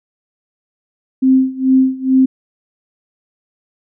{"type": "tone with tremolo", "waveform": "sine", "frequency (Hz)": 262, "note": "C4", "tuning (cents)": 2, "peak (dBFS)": -6, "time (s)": [1.22, 2.26], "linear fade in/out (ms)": 10, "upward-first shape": "sine", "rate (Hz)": 2.3, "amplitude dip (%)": 90, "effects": []}